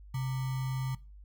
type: tone with sample-and-hold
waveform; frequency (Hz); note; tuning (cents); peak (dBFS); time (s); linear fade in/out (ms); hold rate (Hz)
sine; 131; C3; +2; -30; 0.14-0.95; 5; 1050
effects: noise-tail reverb RT60 0.3 s tail -20 dB re dry + added 50 Hz sine -48 dBFS peak until 1.24 s